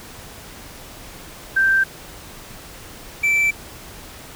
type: tone pair in turn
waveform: sine / triangle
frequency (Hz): 1568 / 2329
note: G6 / D7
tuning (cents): 0 / -15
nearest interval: perfect fifth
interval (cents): 685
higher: second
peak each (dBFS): -13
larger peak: neither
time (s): 1.56-1.84 / 3.23-3.51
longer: neither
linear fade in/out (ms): 10
effects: pink hiss -39 dBFS RMS until 4.35 s